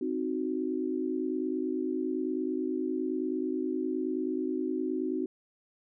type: chord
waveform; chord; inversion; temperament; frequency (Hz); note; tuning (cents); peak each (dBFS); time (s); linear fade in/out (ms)
sine; C diminished; none; equal; 261.6 / 311.1 / 370; C4 / Eb4 / Gb4; 0 / 0 / 0; -33; 0.01-5.26; 5
effects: none